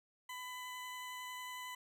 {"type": "tone with vibrato", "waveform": "20% pulse", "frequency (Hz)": 1002, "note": "B5", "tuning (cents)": 25, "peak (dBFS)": -39, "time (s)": [0.29, 1.75], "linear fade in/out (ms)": 5, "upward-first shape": "sine", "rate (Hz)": 11, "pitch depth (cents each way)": 8, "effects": []}